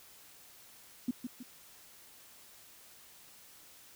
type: tone with echo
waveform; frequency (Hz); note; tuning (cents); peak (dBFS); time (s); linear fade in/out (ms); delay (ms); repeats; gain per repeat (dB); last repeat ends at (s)
sine; 246.9; B3; 0; -28; 1.08-1.11; 5; 160; 2; -7; 1.43
effects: white hiss -57 dBFS RMS until 3.95 s